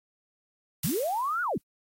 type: noise with exponential decay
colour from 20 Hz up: blue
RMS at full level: -29 dBFS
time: 0.83-1.62 s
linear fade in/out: 5 ms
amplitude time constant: 170 ms
type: linear two-way sweep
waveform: sine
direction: up then down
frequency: 120 to 1480 to 120 Hz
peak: -26 dBFS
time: 0.84-1.58 s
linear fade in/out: 5 ms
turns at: 1.42 s
effects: AAC 48 kbps